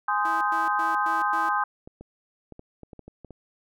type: chord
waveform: sine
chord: Ab major seventh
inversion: none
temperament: just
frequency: 830.6 / 1038.3 / 1245.9 / 1557.4 Hz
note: Ab5 / C6 / Eb6 / G6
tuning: 0 / -14 / +2 / -12 cents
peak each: -27 / -27 / -27 / -29 dBFS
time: 0.08-1.64 s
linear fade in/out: 5 ms
type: tone bursts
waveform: sawtooth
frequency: 327 Hz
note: E4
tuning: 14 cents flat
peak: -33 dBFS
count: 5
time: 0.25-1.49 s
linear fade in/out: 2 ms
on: 160 ms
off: 110 ms
type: clicks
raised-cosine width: 2 ms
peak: -29 dBFS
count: 10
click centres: 1.875 / 2.01 / 2.523 / 2.594 / 2.833 / 2.932 / 2.993 / 3.08 / 3.247 / 3.307 s
effects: none